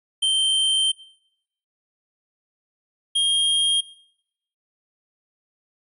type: tone pair in turn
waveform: square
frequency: 3126 / 3231 Hz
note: G7 / G#7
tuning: -6 / -48 cents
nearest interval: minor second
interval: 58 cents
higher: second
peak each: -18 dBFS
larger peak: neither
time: 0.22-0.92 / 3.15-3.81 s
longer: first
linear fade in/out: 10 ms
effects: noise-tail reverb RT60 0.8 s tail -22 dB re dry + resampled to 32000 Hz